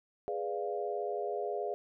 sine chord, G# diminished seventh, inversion none, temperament equal, 415.3 / 493.9 / 587.3 / 698.5 Hz, G#4 / B4 / D5 / F5, 0 / 0 / 0 / 0 cents, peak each -36 / -40 / -40 / -38 dBFS, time 0.28-1.74 s, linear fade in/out 0 ms, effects none

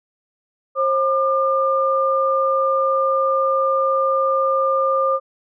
sine tone pair together, 535 / 1201 Hz, C5 / D6, +38 / +38 cents, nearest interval octave + major second, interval 1400 cents, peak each -18 dBFS, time 0.75-5.2 s, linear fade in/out 50 ms, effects none

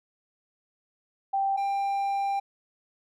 sine / triangle tone pair in turn, 784 / 793.1 Hz, G5 / G5, 0 / +20 cents, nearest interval unison, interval 20 cents, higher second, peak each -23 dBFS, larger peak neither, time 1.33-1.57 / 1.57-2.4 s, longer second, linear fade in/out 10 ms, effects none

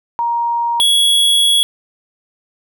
sine / square tone pair in turn, 940 / 3350 Hz, A#5 / G#7, +14 / +14 cents, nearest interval octave + minor seventh, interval 2200 cents, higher second, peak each -14 / -10 dBFS, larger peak second, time 0.19-0.8 / 0.8-1.63 s, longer second, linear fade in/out 0 ms, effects none

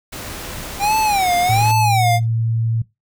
pink noise, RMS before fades -30 dBFS, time 0.12-1.72 s, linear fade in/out 10 ms
square tone with vibrato, 784 Hz, G5, in tune, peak -15 dBFS, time 0.79-2.2 s, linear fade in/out 50 ms, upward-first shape sine, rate 1.3 Hz, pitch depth 190 cents each way
sine tone with pitch glide, 111.3 to 113.9 Hz, A2 to A#2, +20 to -40 cents, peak -16 dBFS, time 1.49-2.82 s, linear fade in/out 5 ms, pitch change +40 cents, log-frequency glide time 1.68-2.1 s
effects noise-tail reverb RT60 0.2 s tail -19 dB re dry

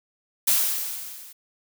blue noise with level ramp, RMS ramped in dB -18 to -45 dBFS, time 0.47-1.33 s, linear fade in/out 10 ms, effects none

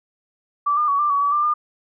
sine tone with pitch steps, 1161 / 1207 / 1127 / 1185 / 1130 / 1144 / 1187 / 1207 Hz, D6 / D6 / C#6 / D6 / C#6 / D6 / D6 / D6, -20 / +47 / +28 / +15 / +33 / -46 / +18 / +47 cents, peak -16 dBFS, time 0.66-1.54 s, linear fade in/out 10 ms, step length 110 ms, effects none

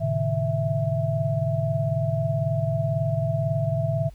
sine tone cluster, 110 / 133.9 / 152.1 / 659 Hz, A2 / C3 / D#3 / E5, 0 / +40 / -39 / -1 cents, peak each -27 dBFS, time 0-4.1 s, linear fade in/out 20 ms, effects added 50 Hz sine -42 dBFS peak until 4.14 s + pink hiss -60 dBFS RMS until 4.14 s

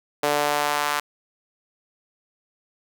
sawtooth tone with high-pass filter sweep, 146.83 Hz, D3, in tune, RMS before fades -23 dBFS, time 0.23-1 s, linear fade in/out 5 ms, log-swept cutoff 530 to 1100 Hz, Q 1.6, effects none

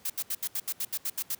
blue noise bursts, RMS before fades -31 dBFS, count 11, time 0.05-1.35 s, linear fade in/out 5 ms, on 50 ms, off 75 ms, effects pink hiss -58 dBFS RMS until 1.39 s + high-pass 100 Hz 12 dB/octave

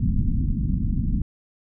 pink low-pass noise, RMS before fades -22 dBFS, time 0-1.22 s, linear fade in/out 5 ms, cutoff 250 Hz, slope 48 dB/octave, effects none

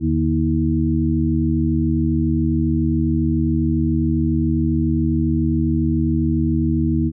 harmonic tone with a mistuned harmonic, 80 Hz, D#2, 49 cents sharp, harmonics 1 / 2 / 3 / 4, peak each -21 / -21 / -21 / -21 dBFS, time 0-7.12 s, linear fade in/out 50 ms, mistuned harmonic 2, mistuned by -81 cents, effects none

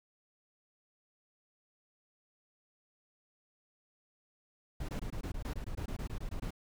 brown noise bursts, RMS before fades -38 dBFS, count 16, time 4.8-6.507 s, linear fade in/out 5 ms, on 87 ms, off 21 ms, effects none

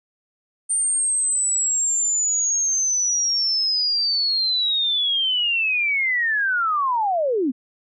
sine linear sweep, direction down, 8910 to 232.5 Hz, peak -18 dBFS, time 0.69-7.52 s, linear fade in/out 20 ms, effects none

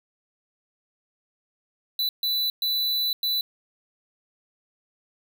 square tone bursts at uneven times, 3979 Hz, B7, 12 cents sharp, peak -23 dBFS, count 4, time 1.99-2.09 / 2.23-2.5 / 2.62-3.13 / 3.23-3.41 s, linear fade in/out 2 ms, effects none

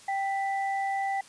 sine tone pair together, 784 / 1979.1 Hz, G5 / B6, 0 / +3 cents, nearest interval octave + major third, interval 1603 cents, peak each -27 / -35 dBFS, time 0.08-1.21 s, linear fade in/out 5 ms, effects white hiss -52 dBFS RMS until 1.28 s + resampled to 22050 Hz

